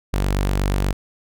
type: tone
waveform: sawtooth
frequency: 48.27 Hz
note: G1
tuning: 26 cents flat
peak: -14 dBFS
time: 0.13-0.93 s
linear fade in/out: 10 ms
effects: none